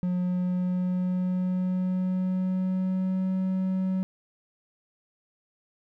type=tone with pitch glide; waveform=triangle; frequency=180.1 to 187.75 Hz; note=F#3 to F#3; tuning=-46 to +26 cents; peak=-22 dBFS; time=0.03-4.03 s; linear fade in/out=0 ms; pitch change=+72 cents; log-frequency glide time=0.19-3.33 s; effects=none